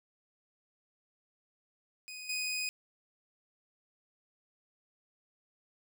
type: tone with level steps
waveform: 20% pulse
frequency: 2496 Hz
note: D#7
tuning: 5 cents sharp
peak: -38 / -28 dBFS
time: 2.08-2.69 s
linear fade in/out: 0 ms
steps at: 2.29 s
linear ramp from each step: 5 ms
effects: none